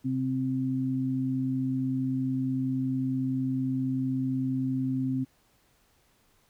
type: tone pair together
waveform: sine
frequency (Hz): 130.81 / 261.6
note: C3 / C4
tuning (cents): 0 / 0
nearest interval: octave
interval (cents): 1200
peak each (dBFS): -31 / -27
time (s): 0.04-5.25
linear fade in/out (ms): 20
effects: pink hiss -66 dBFS RMS until 6.49 s